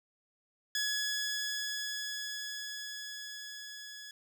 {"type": "tone with level ramp", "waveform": "15% pulse", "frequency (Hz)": 1689, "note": "G#6", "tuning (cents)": 29, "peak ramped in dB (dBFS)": [-24, -39], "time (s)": [0.75, 4.11], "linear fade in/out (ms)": 2, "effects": []}